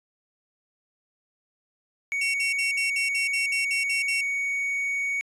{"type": "tone", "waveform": "triangle", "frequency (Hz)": 2236, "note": "C#7", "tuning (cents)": 14, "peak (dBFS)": -23, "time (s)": [2.12, 5.21], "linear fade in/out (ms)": 0}
{"type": "tone bursts", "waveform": "sawtooth", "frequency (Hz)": 2723, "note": "F7", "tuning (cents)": -44, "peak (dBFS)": -23, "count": 11, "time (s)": [2.21, 4.21], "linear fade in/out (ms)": 5, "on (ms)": 130, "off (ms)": 57}
{"effects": ["resampled to 24000 Hz"]}